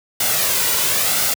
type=noise with flanger; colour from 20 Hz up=white; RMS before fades=-18 dBFS; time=0.2-1.34 s; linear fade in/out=5 ms; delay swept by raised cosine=1.4 to 2.08 ms; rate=0.98 Hz; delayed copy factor=+0.5; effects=high-pass 100 Hz 12 dB/octave